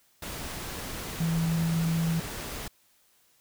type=tone in noise; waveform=sine; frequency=164.81 Hz; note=E3; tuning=in tune; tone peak=-24 dBFS; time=1.2-2.2 s; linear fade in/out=5 ms; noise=pink; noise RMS=-37 dBFS; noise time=0.22-2.68 s; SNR=+10 dB; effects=white hiss -65 dBFS RMS until 3.4 s